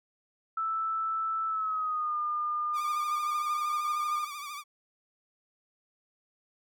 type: tone with pitch glide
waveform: sine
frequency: 1318.5 to 1209.1 Hz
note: E6 to D#6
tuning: 0 to -50 cents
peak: -28 dBFS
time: 0.57-4.25 s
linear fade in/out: 5 ms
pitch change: -150 cents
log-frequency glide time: 1.47-2.17 s
type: tone with vibrato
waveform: sawtooth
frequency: 1174.7 Hz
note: D6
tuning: in tune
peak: -34 dBFS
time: 2.73-4.64 s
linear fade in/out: 50 ms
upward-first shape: triangle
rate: 13 Hz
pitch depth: 85 cents each way
effects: none